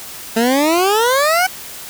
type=exponential sweep; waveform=20% pulse; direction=up; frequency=220 to 764 Hz; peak=-7 dBFS; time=0.36-1.47 s; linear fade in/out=10 ms; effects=white hiss -32 dBFS RMS until 1.89 s